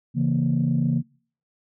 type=chord; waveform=sine; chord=A# diminished; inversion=first; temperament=equal with one note detuned; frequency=137 / 164.81 / 233.1 Hz; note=C#3 / E3 / A#3; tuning=-20 / 0 / 0 cents; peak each=-22 / -23 / -23 dBFS; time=0.14-1.03 s; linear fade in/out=50 ms; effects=noise-tail reverb RT60 0.5 s tail -25 dB re dry + tanh soft clip ceiling -12 dBFS